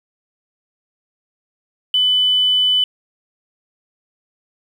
sine tone with quantisation, 3000 Hz, F#7, 23 cents sharp, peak -12 dBFS, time 1.94-2.84 s, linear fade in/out 2 ms, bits 7, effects none

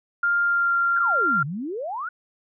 sine tone with pitch glide, 1400 to 1385.5 Hz, F6 to F6, +4 to -14 cents, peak -18 dBFS, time 0.23-1.43 s, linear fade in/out 5 ms, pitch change -18 cents, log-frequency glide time 0.44-0.74 s
sine exponential two-way sweep, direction down then up, 1680 to 132.4 to 1504 Hz, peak -27 dBFS, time 0.96-2.09 s, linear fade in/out 5 ms, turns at 1.44 s
effects none

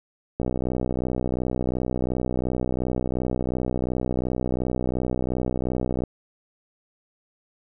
click train, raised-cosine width 2 ms, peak -12 dBFS, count 355, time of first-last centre 0.4-6.037 s, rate 62.8 Hz, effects none

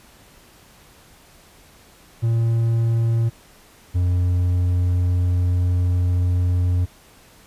triangle tone pair in turn, 114.9 / 89.29 Hz, A#2 / F2, -25 / +39 cents, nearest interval major third, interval 436 cents, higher first, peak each -14 dBFS, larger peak neither, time 2.22-3.3 / 3.94-6.86 s, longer second, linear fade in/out 20 ms, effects pink hiss -50 dBFS RMS until 7.46 s + resampled to 32000 Hz

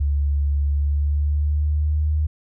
sine tone with pitch glide, 71.5 to 76.19 Hz, D2 to D#2, -46 to -36 cents, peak -17 dBFS, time 0-2.27 s, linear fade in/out 10 ms, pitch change +110 cents, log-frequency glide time 0.68-2.13 s, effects none

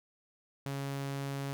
sawtooth tone, 138.59 Hz, C#3, in tune, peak -31 dBFS, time 0.66-1.53 s, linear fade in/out 0 ms, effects none

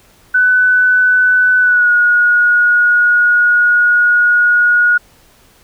sine tone with pitch glide, 1499 to 1447.1 Hz, F#6 to F#6, +22 to -39 cents, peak -7 dBFS, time 0.34-4.98 s, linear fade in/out 10 ms, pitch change -61 cents, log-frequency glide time 1.6-1.91 s, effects pink hiss -48 dBFS RMS until 5.63 s

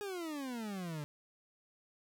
40% pulse exponential sweep, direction down, 419.6 to 143.9 Hz, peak -38 dBFS, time 0.01-1.04 s, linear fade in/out 0 ms, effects none

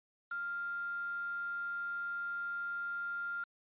sine tone with quantisation, 1396.9 Hz, F6, in tune, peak -36 dBFS, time 0.31-3.44 s, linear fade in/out 5 ms, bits 8, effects resampled to 8000 Hz

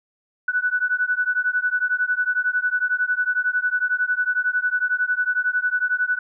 sine beating tone pair, 1480 / 1491 Hz, F#6 / F#6, 0 / +13 cents, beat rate 11 Hz, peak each -22 dBFS, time 0.48-6.19 s, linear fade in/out 5 ms, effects none

